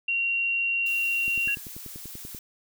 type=tone; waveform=sine; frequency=2753 Hz; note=F7; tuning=25 cents flat; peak=-23 dBFS; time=0.08-1.55 s; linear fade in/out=5 ms
type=noise; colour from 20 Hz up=blue; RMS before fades=-41 dBFS; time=0.86-2.39 s; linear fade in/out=2 ms
type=click train; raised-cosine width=3 ms; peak=-29 dBFS; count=12; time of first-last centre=1.28-2.348 s; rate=10.3 Hz
type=tone with exponential decay; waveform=sine; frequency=1661.2 Hz; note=G#6; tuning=in tune; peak=-32 dBFS; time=1.48-1.66 s; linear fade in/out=1 ms; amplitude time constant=39 ms
effects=none